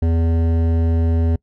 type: tone with hard clipping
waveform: triangle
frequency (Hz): 82.7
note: E2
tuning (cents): +6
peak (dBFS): -16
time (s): 0.02-1.36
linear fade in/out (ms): 5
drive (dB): 17
effects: noise-tail reverb RT60 0.1 s tail -25 dB re dry

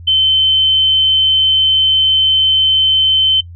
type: tone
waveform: sine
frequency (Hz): 3077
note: G7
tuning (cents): -33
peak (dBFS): -8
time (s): 0.07-3.41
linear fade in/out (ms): 10
effects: noise-tail reverb RT60 0.1 s tail -23 dB re dry + added 86 Hz sine -30 dBFS peak until 3.55 s

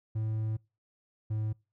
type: tone pair in turn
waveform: triangle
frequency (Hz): 109.5 / 108.3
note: A2 / A2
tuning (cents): -8 / -27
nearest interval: unison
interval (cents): 19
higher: first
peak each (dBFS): -27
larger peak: neither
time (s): 0.15-0.57 / 1.3-1.53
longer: first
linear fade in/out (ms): 10
effects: noise-tail reverb RT60 0.3 s tail -26 dB re dry

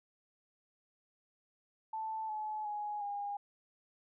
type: tone with pitch steps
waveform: sine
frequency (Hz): 880 / 856.9 / 834.5 / 812.6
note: A5 / A5 / G#5 / G#5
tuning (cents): 0 / -46 / +8 / -38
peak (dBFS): -36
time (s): 1.93-3.37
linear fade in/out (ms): 5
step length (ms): 360
effects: none

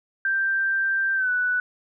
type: tone with pitch glide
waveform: sine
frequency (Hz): 1573 to 1484.7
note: G6 to F#6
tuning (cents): +6 to +6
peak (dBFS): -20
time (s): 0.25-1.6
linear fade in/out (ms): 2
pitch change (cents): -100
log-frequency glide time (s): 1.15-1.3
effects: none

